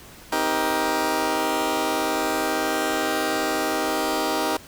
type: chord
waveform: 15% pulse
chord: C minor seventh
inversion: none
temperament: just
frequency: 261.6 / 314 / 392.4 / 470.9 Hz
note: C4 / Eb4 / G4 / Bb4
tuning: 0 / +16 / +2 / +18 cents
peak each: -24 / -19 / -22 / -22 dBFS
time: 0.32-4.57 s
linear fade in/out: 5 ms
effects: pink hiss -45 dBFS RMS until 4.67 s